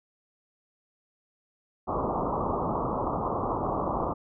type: low-pass noise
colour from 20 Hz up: white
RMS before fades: -29 dBFS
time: 1.87-4.14 s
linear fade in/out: 20 ms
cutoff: 1200 Hz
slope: 96 dB/octave
effects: none